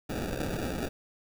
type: noise with sample-and-hold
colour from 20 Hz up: white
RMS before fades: -33 dBFS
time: 0.09-0.89 s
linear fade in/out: 10 ms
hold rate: 1050 Hz
effects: none